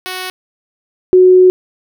5% pulse / sine tone pair in turn, 370 / 368.1 Hz, F#4 / F#4, 0 / -9 cents, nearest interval unison, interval 9 cents, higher first, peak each -10 / -3 dBFS, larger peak second, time 0.06-0.3 / 1.13-1.5 s, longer second, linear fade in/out 0 ms, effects none

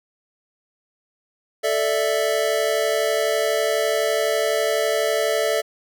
square chord, A suspended fourth, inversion none, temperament equal, 440 / 587.3 / 659.3 Hz, A4 / D5 / E5, 0 / 0 / 0 cents, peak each -24 dBFS, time 1.63-5.62 s, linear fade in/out 20 ms, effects none

